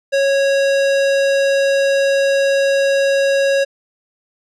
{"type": "tone", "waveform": "square", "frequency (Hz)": 551, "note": "C#5", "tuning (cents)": -11, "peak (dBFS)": -13, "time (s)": [0.12, 3.65], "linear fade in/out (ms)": 20, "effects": ["low-pass 6000 Hz 12 dB/octave"]}